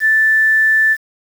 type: tone with quantisation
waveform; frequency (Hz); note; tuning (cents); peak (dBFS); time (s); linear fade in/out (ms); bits
sine; 1760; A6; 0; -9; 0-0.97; 50; 6
effects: none